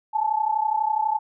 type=tone pair together; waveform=sine; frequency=850 / 882.1 Hz; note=G#5 / A5; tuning=+40 / +4 cents; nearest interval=minor second; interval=64 cents; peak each=-23 dBFS; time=0.13-1.19 s; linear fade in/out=20 ms; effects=none